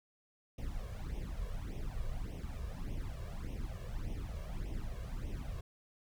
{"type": "noise with flanger", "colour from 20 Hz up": "brown", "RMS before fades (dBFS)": -40, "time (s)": [0.58, 5.61], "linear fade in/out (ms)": 5, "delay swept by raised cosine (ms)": [0.33, 1.83], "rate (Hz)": 1.7, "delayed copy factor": 0.85, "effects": []}